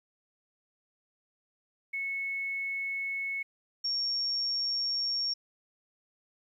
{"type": "tone pair in turn", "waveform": "sine", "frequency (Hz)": [2200, 5523], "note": ["C#7", "F8"], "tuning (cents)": [-14, -20], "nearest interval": "octave + major third", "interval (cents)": 1594, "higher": "second", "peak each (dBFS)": [-31, -28], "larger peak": "second", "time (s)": [[1.93, 3.43], [3.84, 5.34]], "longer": "neither", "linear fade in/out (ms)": 10, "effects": ["11-bit"]}